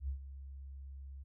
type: tone with ADSR envelope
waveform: sine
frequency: 68 Hz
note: C#2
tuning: 33 cents flat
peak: -33 dBFS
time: 0-1.24 s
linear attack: 84 ms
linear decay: 98 ms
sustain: -12 dB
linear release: 18 ms
effects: none